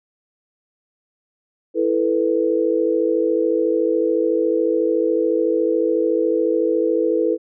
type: chord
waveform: sine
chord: E suspended fourth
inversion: none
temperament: equal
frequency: 329.6 / 440 / 493.9 Hz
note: E4 / A4 / B4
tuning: 0 / 0 / 0 cents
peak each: -20 dBFS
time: 1.74-7.38 s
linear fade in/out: 50 ms
effects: none